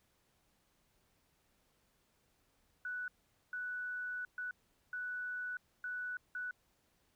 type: tone bursts at uneven times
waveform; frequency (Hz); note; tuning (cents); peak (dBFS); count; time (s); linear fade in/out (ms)
sine; 1482; F#6; +2; -38; 6; 2.85-3.08 / 3.53-4.25 / 4.38-4.51 / 4.93-5.57 / 5.84-6.17 / 6.35-6.51; 2
effects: pink hiss -75 dBFS RMS until 7.15 s